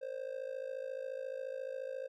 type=tone with amplitude modulation; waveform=triangle; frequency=527 Hz; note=C5; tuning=12 cents sharp; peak=-33 dBFS; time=0.01-2.08 s; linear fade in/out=20 ms; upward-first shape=sine; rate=54.3 Hz; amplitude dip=85%; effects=none